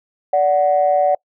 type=tone pair together; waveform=sine; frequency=581 / 740.5 Hz; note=D5 / F#5; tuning=-19 / +1 cents; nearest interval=major third; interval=420 cents; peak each=-14 dBFS; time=0.33-1.15 s; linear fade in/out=5 ms; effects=noise-tail reverb RT60 0.1 s tail -26 dB re dry + tanh soft clip ceiling -5 dBFS